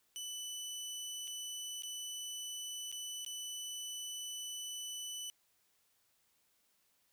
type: tone with dropouts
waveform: 20% pulse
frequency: 2986 Hz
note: F#7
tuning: 15 cents sharp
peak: -36 dBFS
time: 0.16-5.3 s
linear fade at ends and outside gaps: 0 ms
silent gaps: 1.273-1.277 / 1.822-1.834 / 2.916-2.925 / 3.248-3.263 s
effects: white hiss -75 dBFS RMS until 7.12 s